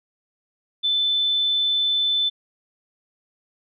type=tone; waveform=sine; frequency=3520 Hz; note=A7; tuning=in tune; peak=-18 dBFS; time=0.83-2.3 s; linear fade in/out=20 ms; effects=none